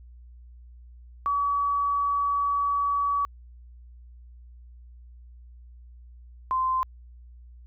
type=tone pair in turn; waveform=sine; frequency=1138 / 1038.1 Hz; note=C#6 / C6; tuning=+45 / -14 cents; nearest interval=major second; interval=159 cents; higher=first; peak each=-22 dBFS; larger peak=neither; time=1.26-3.25 / 6.51-6.83 s; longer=first; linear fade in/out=0 ms; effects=added 60 Hz sine -45 dBFS peak until 7.66 s